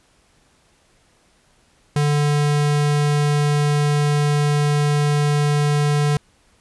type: tone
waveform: square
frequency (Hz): 146.83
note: D3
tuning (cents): 0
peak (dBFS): -16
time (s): 1.96-6.17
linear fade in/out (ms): 2
effects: pink hiss -58 dBFS RMS until 6.6 s + resampled to 24000 Hz